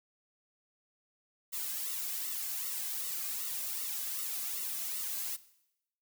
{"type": "noise with flanger", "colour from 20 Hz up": "blue", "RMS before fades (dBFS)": -37, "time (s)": [1.52, 5.37], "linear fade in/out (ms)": 20, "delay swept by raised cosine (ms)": [1.2, 2.2], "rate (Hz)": 2.6, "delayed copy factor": -0.8, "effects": ["noise-tail reverb RT60 0.8 s tail -17 dB re dry"]}